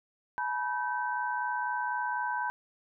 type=tone cluster; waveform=sine; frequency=852 / 976 / 1542 Hz; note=G#5 / B5 / G6; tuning=+44 / -21 / -29 cents; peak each=-36 / -32 / -34 dBFS; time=0.38-2.5 s; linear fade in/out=0 ms; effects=none